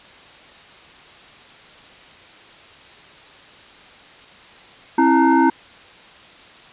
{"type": "tone with frequency modulation", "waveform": "sine", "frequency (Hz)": 329.6, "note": "E4", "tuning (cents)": 0, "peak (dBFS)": -11, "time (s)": [4.98, 5.5], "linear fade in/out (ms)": 5, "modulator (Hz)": 596, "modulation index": 1.4, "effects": ["white hiss -44 dBFS RMS until 6.72 s", "resampled to 8000 Hz"]}